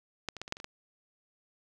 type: clicks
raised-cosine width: 0.2 ms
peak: -16 / -25 / -20 / -26 / -14 / -29 / -26 / -23 dBFS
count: 8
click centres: 0.287 / 0.367 / 0.416 / 0.479 / 0.524 / 0.569 / 0.601 / 0.644 s
effects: none